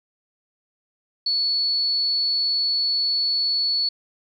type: tone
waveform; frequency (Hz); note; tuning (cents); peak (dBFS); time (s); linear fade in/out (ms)
sine; 4421; C#8; -5; -19; 1.26-3.89; 5
effects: 10-bit